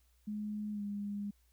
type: tone with pitch glide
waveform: sine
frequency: 210.3 to 203.7 Hz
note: G#3 to G#3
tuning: +22 to -33 cents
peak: -36 dBFS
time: 0.27-1.31 s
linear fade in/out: 10 ms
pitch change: -55 cents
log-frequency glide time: 0.72-0.82 s
effects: added 60 Hz sine -67 dBFS peak until 1.52 s + white hiss -75 dBFS RMS until 1.52 s